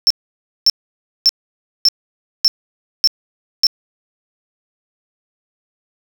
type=tone bursts; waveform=triangle; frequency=5370 Hz; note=E8; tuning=31 cents sharp; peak=-6 dBFS; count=7; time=0.07-3.668 s; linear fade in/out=0 ms; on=34 ms; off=560 ms; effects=none